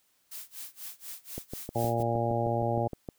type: noise with tremolo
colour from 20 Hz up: blue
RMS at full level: -40 dBFS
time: 0.31-2.03 s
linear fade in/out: 10 ms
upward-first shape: sine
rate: 4.1 Hz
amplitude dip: 95%
type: click train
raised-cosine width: 2 ms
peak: -23 dBFS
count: 12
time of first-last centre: 1.38-3.088 s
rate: 6.44 Hz
type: harmonic tone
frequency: 116.9 Hz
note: A#2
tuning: 5 cents sharp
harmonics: 1 / 2 / 3 / 4 / 5 / 6 / 7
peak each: -31 / -36 / -35 / -36 / -32 / -35 / -33 dBFS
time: 1.75-2.88 s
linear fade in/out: 10 ms
effects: white hiss -70 dBFS RMS until 3.18 s